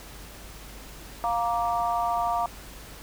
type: harmonic tone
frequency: 234.2 Hz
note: A#3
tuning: 8 cents sharp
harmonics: 3 / 4 / 5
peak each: -26 / -28 / -30 dBFS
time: 1.24-2.46 s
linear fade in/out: 0 ms
effects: added 50 Hz sine -45 dBFS peak until 3.02 s + pink hiss -45 dBFS RMS until 3.02 s